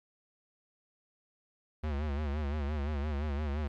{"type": "tone with vibrato", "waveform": "square", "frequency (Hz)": 73.42, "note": "D2", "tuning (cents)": 0, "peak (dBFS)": -32, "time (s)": [1.83, 3.68], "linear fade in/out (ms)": 10, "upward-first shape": "sine", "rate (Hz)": 5.8, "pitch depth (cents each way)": 97, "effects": ["low-pass 3000 Hz 12 dB/octave", "12-bit"]}